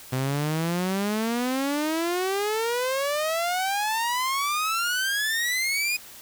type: exponential sweep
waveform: sawtooth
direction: up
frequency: 127 to 2489 Hz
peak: -20 dBFS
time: 0.12-5.97 s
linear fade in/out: 10 ms
effects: white hiss -45 dBFS RMS until 6.21 s